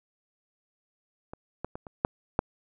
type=clicks; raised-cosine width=1 ms; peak=-25 / -18 / -23 / -28 / -8 / -8 dBFS; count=6; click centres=1.335 / 1.646 / 1.755 / 1.868 / 2.049 / 2.391 s; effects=none